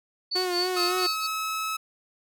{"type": "tone with tremolo", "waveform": "sine", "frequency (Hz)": 4492, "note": "C#8", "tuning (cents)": 22, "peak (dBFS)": -24, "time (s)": [0.31, 1.27], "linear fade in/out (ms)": 10, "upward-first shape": "sine", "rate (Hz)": 4.3, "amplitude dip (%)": 100}
{"type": "tone with vibrato", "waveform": "sawtooth", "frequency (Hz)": 360.4, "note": "F#4", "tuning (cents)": -45, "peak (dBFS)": -22, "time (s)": [0.35, 1.07], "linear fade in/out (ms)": 10, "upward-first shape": "sine", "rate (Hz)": 3.6, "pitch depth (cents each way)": 43}
{"type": "tone with pitch glide", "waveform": "sawtooth", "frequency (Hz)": [1282, 1293.9], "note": ["E6", "E6"], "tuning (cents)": [-49, -33], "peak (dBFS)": -24, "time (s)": [0.76, 1.77], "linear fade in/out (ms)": 10, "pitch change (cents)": 16, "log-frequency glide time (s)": [0.86, 1.63]}
{"effects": []}